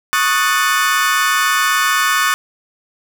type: chord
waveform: 35% pulse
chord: D# half-diminished seventh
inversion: third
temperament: equal with one note detuned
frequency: 1108.7 / 1244.5 / 1480 / 1772.2 Hz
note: C#6 / D#6 / F#6 / A6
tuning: 0 / 0 / 0 / +12 cents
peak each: -17 dBFS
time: 0.13-2.34 s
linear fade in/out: 0 ms
effects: none